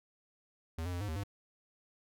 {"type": "tone with pitch steps", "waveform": "square", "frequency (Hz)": [81.5, 89.5, 87.8, 103.1, 79, 100.6], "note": ["E2", "F2", "F2", "G#2", "D#2", "G2"], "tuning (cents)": [-19, 43, 10, -12, 27, 45], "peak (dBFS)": -36, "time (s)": [0.78, 1.236], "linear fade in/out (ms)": 5, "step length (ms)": 76, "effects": []}